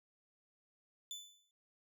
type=tone with exponential decay; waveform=30% pulse; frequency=3500 Hz; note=A7; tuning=10 cents flat; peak=-38 dBFS; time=1.11-1.51 s; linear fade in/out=1 ms; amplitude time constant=85 ms; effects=none